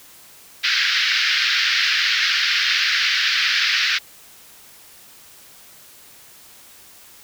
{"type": "band-pass noise", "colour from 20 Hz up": "pink", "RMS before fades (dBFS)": -19, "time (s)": [0.63, 3.99], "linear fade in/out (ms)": 20, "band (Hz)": [1500, 5200], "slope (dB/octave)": 48, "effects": ["white hiss -46 dBFS RMS until 7.23 s"]}